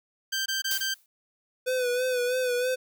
15% pulse tone bursts, 1568 Hz, G6, in tune, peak -20 dBFS, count 4, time 0.32-0.943 s, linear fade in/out 10 ms, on 140 ms, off 21 ms
blue noise with exponential decay, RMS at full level -27 dBFS, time 0.71-1.06 s, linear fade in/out 1 ms, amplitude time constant 74 ms
square tone with vibrato, 500 Hz, B4, 21 cents sharp, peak -25 dBFS, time 1.66-2.76 s, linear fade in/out 20 ms, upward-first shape sine, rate 3.1 Hz, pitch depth 46 cents each way
effects none

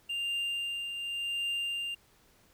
triangle tone with tremolo, 2794 Hz, F7, in tune, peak -28 dBFS, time 0.09-1.95 s, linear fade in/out 10 ms, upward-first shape triangle, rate 0.89 Hz, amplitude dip 50%, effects pink hiss -64 dBFS RMS until 2.53 s

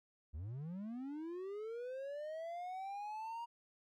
triangle linear sweep, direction up, 66.9 to 948 Hz, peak -40 dBFS, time 0.33-3.46 s, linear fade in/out 20 ms, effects none

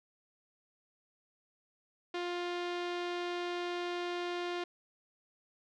sawtooth tone with low-pass filter, 351.7 Hz, F4, 12 cents sharp, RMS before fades -37 dBFS, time 2.14-4.64 s, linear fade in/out 5 ms, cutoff 3700 Hz, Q 1.4, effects none

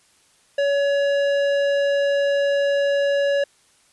sine tone with tanh clipping, 564 Hz, C#5, 30 cents sharp, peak -19 dBFS, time 0.58-3.44 s, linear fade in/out 5 ms, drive 14 dB, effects white hiss -58 dBFS RMS until 3.92 s + resampled to 24000 Hz

